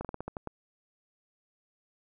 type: slowing click train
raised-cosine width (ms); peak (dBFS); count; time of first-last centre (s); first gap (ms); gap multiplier
1; -22; 8; 0.01-0.473; 37; 1.19
effects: none